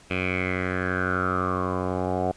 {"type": "tone with low-pass filter sweep", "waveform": "10% pulse", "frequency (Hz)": 91.9, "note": "F#2", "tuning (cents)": -11, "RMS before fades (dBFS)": -26, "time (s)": [0.1, 2.32], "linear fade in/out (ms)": 10, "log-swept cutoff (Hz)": [2600, 730], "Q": 7.5, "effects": ["pink hiss -52 dBFS RMS until 2.36 s", "resampled to 22050 Hz"]}